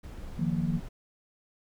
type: noise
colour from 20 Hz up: brown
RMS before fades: -41 dBFS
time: 0.03-0.89 s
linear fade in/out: 10 ms
type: chord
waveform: sine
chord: Eb suspended second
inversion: none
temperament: equal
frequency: 155.56 / 174.61 / 233.1 Hz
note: Eb3 / F3 / Bb3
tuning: 0 / 0 / 0 cents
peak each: -30 / -29 / -33 dBFS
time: 0.38-0.8 s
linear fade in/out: 20 ms
effects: none